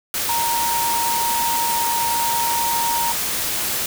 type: tone in noise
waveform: sine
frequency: 932.3 Hz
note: A#5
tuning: in tune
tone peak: -20 dBFS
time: 0.29-3.12 s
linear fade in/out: 2 ms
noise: white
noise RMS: -23 dBFS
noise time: 0.14-3.86 s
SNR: 0 dB
effects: none